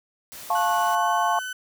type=noise; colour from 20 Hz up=white; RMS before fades=-40 dBFS; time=0.32-0.95 s; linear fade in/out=0 ms
type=chord; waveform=sine; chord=F augmented; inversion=none; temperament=just; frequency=698.5 / 873.1 / 1091.3 Hz; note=F5 / A5 / C#6; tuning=0 / -14 / -27 cents; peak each=-24 dBFS; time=0.5-1.39 s; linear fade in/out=2 ms
type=tone with pitch glide; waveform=35% pulse; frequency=1480 to 1508.5 Hz; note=F#6 to F#6; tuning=0 to +33 cents; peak=-28 dBFS; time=0.55-1.53 s; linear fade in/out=5 ms; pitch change=+33 cents; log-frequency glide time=0.78-1.1 s
effects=none